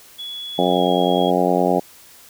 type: tone with pitch glide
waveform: sine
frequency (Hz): 3385 to 3302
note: G#7 to G#7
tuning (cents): +32 to -11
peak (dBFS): -28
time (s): 0.18-1.31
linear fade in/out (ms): 20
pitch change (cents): -43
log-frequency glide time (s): 0.68-0.84
type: harmonic tone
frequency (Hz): 89.8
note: F2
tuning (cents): +49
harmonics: 2 / 3 / 4 / 5 / 6 / 7 / 8 / 9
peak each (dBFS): -23 / -23 / -23 / -23 / -23 / -23 / -23 / -23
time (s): 0.58-1.8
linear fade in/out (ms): 10
effects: white hiss -46 dBFS RMS until 2.29 s